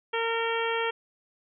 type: harmonic tone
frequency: 458 Hz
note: A#4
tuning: 31 cents flat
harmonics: 1 / 2 / 3 / 4 / 5 / 6 / 7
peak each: -29 / -32 / -34 / -35 / -36 / -37 / -37 dBFS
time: 0.13-0.91 s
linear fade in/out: 10 ms
effects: none